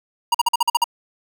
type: tone bursts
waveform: square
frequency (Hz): 947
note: A#5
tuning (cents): +27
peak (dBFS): -14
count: 8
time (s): 0.32-0.842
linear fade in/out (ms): 5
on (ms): 25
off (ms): 46
effects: none